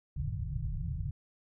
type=low-pass noise; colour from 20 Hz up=white; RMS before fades=-35 dBFS; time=0.16-1.11 s; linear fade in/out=5 ms; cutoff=160 Hz; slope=96 dB/octave; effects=none